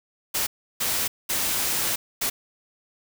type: noise bursts at uneven times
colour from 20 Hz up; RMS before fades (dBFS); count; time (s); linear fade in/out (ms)
white; -25; 4; 0.34-0.47 / 0.8-1.08 / 1.29-1.96 / 2.21-2.3; 10
effects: none